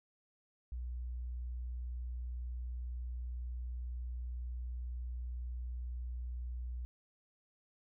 sine tone, 61 Hz, B1, 21 cents flat, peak -38 dBFS, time 0.72-6.85 s, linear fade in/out 0 ms, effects none

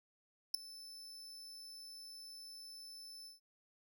40% pulse tone with ADSR envelope, 5274 Hz, E8, in tune, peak -25 dBFS, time 0.54-3.4 s, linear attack 6 ms, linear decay 4 ms, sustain -24 dB, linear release 140 ms, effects none

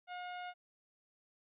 sawtooth tone, 718 Hz, F5, 48 cents sharp, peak -38 dBFS, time 0.07-0.54 s, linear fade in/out 50 ms, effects resampled to 8000 Hz

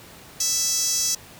sawtooth tone with high-pass filter, 659.3 Hz, E5, in tune, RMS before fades -23 dBFS, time 0.4-1.15 s, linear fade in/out 5 ms, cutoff 5900 Hz, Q 4.2, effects pink hiss -45 dBFS RMS until 1.39 s + high-pass 60 Hz 12 dB/octave

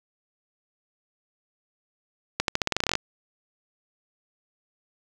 accelerating click train, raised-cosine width 0.2 ms, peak -5 dBFS, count 14, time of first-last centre 2.4-2.954 s, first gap 82 ms, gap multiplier 0.88, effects 7-bit

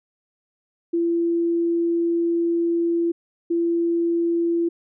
sine tone pair in turn, 338.6 / 338.6 Hz, E4 / E4, +46 / +46 cents, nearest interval unison, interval 0 cents, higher neither, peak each -18 dBFS, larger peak neither, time 0.93-3.12 / 3.5-4.69 s, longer first, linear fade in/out 10 ms, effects none

